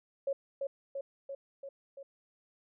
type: tone with echo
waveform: sine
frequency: 551 Hz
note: C#5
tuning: 11 cents flat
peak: -29 dBFS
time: 0.27-0.33 s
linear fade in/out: 5 ms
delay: 340 ms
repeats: 5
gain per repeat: -3 dB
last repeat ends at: 2.03 s
effects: none